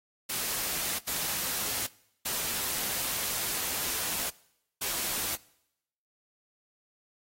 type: noise bursts at uneven times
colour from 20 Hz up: white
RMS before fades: -32 dBFS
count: 4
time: 0.29-0.99 / 1.07-1.87 / 2.25-4.3 / 4.81-5.36 s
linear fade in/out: 10 ms
effects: noise-tail reverb RT60 0.8 s tail -22 dB re dry + AAC 48 kbps